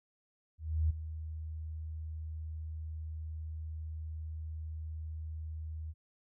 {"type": "tone with ADSR envelope", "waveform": "sine", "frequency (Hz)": 78.8, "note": "D#2", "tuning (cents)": 23, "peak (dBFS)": -25, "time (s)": [0.58, 5.94], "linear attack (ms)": 320, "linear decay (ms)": 11, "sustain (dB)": -13, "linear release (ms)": 41, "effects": []}